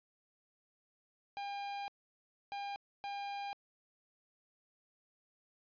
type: tone bursts at uneven times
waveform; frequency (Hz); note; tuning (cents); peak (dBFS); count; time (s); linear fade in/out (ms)
45% pulse; 804; G5; +44; -39; 3; 1.37-1.88 / 2.52-2.76 / 3.04-3.53; 0
effects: resampled to 11025 Hz